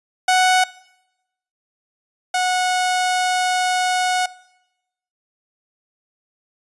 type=tone pair in turn; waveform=sawtooth; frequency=740 / 733.2 Hz; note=F#5 / F#5; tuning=0 / -16 cents; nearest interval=unison; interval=16 cents; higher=first; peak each=-9 / -13 dBFS; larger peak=first; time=0.28-0.64 / 2.34-4.26 s; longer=second; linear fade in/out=5 ms; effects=noise-tail reverb RT60 0.9 s tail -21 dB re dry + resampled to 24000 Hz